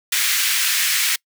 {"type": "high-pass noise", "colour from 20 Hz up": "pink", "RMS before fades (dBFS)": -19, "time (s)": [0.12, 1.16], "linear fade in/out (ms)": 5, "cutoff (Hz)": 1700, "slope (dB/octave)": 24, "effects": ["noise-tail reverb RT60 0.1 s tail -26 dB re dry"]}